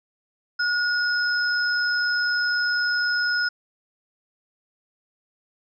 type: tone pair together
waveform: sine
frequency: 1448 / 5142 Hz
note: F#6 / E8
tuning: -38 / -44 cents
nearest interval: octave + minor seventh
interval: 2194 cents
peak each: -21 / -27 dBFS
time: 0.59-3.49 s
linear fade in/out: 10 ms
effects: none